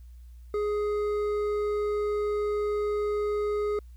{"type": "tone with hard clipping", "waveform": "triangle", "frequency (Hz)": 416.7, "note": "G#4", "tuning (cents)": 6, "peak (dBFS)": -27, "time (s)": [0.54, 3.79], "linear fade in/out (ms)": 2, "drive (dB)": 11, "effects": ["added 60 Hz sine -44 dBFS peak until 3.96 s", "white hiss -70 dBFS RMS until 3.96 s"]}